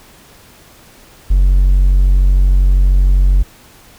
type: tone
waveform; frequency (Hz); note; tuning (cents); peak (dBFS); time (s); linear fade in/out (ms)
triangle; 46.42; F#1; +6; -4; 1.3-3.43; 10
effects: tanh soft clip ceiling 0 dBFS + pink hiss -43 dBFS RMS until 3.98 s